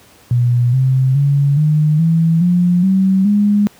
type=tone with pitch steps; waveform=sine; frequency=121.6 / 131.08 / 141.3 / 152.32 / 164.2 / 177.01 / 190.81 / 205.7 Hz; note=B2 / C3 / C#3 / D#3 / E3 / F3 / G3 / G#3; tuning=-26 / +4 / +34 / -36 / -6 / +24 / -46 / -16 cents; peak=-9 dBFS; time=0.31-3.67 s; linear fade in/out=0 ms; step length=420 ms; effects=pink hiss -46 dBFS RMS until 3.79 s + high-pass 80 Hz 12 dB/octave